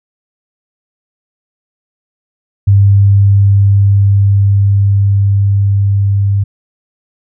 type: tone with level ramp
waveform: sine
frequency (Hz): 99.7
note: G2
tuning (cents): +30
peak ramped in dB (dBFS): -3 to -8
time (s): 2.67-6.44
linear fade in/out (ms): 10
effects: none